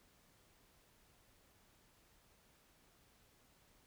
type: silence
effects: pink hiss -70 dBFS RMS until 3.86 s